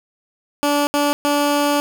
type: tone bursts at uneven times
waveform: 15% pulse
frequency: 289.7 Hz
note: D4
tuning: 24 cents flat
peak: -9 dBFS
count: 3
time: 0.63-0.87 / 0.94-1.13 / 1.25-1.8 s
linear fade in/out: 0 ms
effects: none